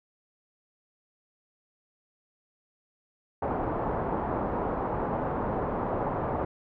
white low-pass noise, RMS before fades -30 dBFS, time 3.42-6.45 s, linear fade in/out 5 ms, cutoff 980 Hz, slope 24 dB/octave, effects none

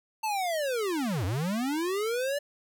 square linear two-way sweep, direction down then up, 896 to 85.2 to 586 Hz, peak -28 dBFS, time 0.23-2.39 s, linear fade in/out 10 ms, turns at 1.25 s, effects none

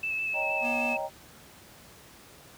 sine tone with vibrato, 2619 Hz, E7, 12 cents flat, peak -28 dBFS, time 0.03-0.97 s, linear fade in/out 5 ms, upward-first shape square, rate 6.4 Hz, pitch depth 14 cents each way
sine chord, Eb dominant seventh, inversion third, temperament equal, 554.4 / 622.3 / 784 / 932.3 Hz, Db5 / Eb5 / G5 / Bb5, 0 / 0 / 0 / 0 cents, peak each -37 / -34 / -35 / -37 dBFS, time 0.33-1.1 s, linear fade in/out 50 ms
square tone, 240 Hz, B3, 49 cents flat, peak -34 dBFS, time 0.61-0.97 s, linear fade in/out 50 ms
effects pink hiss -52 dBFS RMS until 2.57 s + high-pass 60 Hz 12 dB/octave

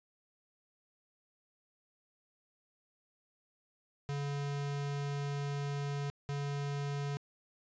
square tone bursts at uneven times, 142.3 Hz, C#3, 46 cents sharp, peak -35 dBFS, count 2, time 4.09-6.1 / 6.29-7.17 s, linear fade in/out 0 ms, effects resampled to 16000 Hz

